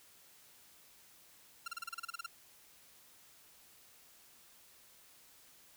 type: tone bursts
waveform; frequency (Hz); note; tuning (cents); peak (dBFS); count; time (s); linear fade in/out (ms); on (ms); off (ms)
sawtooth; 1375; F6; -27; -35; 12; 1.66-2.263; 5; 20; 33
effects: white hiss -62 dBFS RMS until 5.76 s